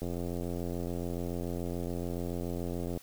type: click train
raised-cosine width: 2 ms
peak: -23 dBFS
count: 258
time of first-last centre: 0.02-2.974 s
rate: 87 Hz
effects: white hiss -56 dBFS RMS until 3.02 s